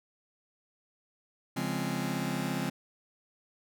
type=chord; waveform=sawtooth; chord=Db major seventh; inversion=none; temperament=just; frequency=138.59 / 173.24 / 207.9 / 259.9 Hz; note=Db3 / F3 / Ab3 / C4; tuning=0 / -14 / +2 / -11 cents; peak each=-33 / -31 / -32 / -31 dBFS; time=1.56-2.7 s; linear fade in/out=10 ms; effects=none